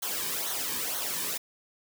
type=noise with flanger; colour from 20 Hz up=white; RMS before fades=-32 dBFS; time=0.02-1.38 s; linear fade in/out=10 ms; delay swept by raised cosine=0.4 to 1.5 ms; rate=2.1 Hz; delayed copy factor=-0.7; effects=none